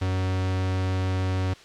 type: tone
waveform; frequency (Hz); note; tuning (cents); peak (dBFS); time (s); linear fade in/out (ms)
45% pulse; 93.4; F#2; +17; -23; 0.01-1.54; 10
effects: white hiss -49 dBFS RMS until 1.64 s + low-pass 5000 Hz 12 dB/octave